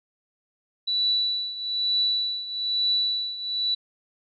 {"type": "tone with tremolo", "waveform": "sine", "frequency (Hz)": 3951, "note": "B7", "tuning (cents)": 0, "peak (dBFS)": -19, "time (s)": [0.87, 3.75], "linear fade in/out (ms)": 10, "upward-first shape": "triangle", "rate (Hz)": 1.1, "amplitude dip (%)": 80, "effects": []}